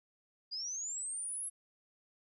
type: linear sweep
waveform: sine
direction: up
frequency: 4767 to 10990 Hz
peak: -37 dBFS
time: 0.51-1.5 s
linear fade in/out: 20 ms
effects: none